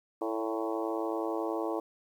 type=harmonic tone with a mistuned harmonic; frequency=110.8 Hz; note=A2; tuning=13 cents sharp; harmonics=3 / 4 / 5 / 6 / 7 / 8 / 9 / 10; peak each=-34 / -36 / -38 / -40 / -41 / -42 / -43 / -44 dBFS; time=0.21-1.8 s; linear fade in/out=5 ms; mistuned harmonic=5; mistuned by=+24 cents; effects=10-bit